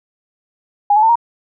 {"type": "tone with pitch steps", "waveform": "sine", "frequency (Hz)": [819, 856.7, 896.2, 937.5], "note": ["G#5", "A5", "A5", "A#5"], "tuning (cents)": [-24, -46, 32, 10], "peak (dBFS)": -8, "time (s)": [0.9, 1.156], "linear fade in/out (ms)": 5, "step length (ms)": 64, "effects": []}